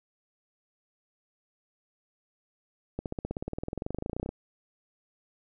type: accelerating click train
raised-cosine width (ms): 2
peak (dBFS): -19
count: 29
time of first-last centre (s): 2.99-4.291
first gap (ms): 68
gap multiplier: 0.97
effects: none